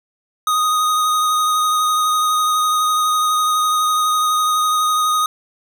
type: tone with vibrato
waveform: square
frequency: 1244.5 Hz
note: D#6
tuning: in tune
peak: -15 dBFS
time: 0.47-5.26 s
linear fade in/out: 2 ms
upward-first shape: sine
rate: 12 Hz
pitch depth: 15 cents each way
effects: none